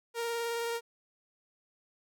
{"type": "tone with vibrato", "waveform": "sawtooth", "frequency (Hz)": 466.2, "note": "A#4", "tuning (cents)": 0, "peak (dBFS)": -28, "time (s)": [0.14, 0.81], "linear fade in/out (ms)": 50, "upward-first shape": "sine", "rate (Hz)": 19, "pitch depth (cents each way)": 15, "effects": []}